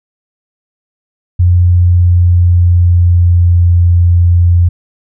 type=tone with pitch glide; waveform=sine; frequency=88.6 to 87.08 Hz; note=F2 to F2; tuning=+25 to -5 cents; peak=-4 dBFS; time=1.39-4.69 s; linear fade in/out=10 ms; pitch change=-30 cents; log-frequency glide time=1.6-3.72 s; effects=none